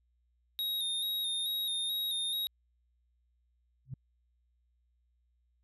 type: tone with vibrato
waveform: square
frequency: 3729 Hz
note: A#7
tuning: in tune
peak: -32 dBFS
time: 0.59-2.47 s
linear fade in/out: 0 ms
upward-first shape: square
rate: 2.3 Hz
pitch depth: 31 cents each way
type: tone with exponential growth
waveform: sine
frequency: 130.81 Hz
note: C3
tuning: in tune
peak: -34 dBFS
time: 3.85-3.94 s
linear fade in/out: 5 ms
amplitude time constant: 19 ms
effects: added 60 Hz sine -70 dBFS peak until 5.63 s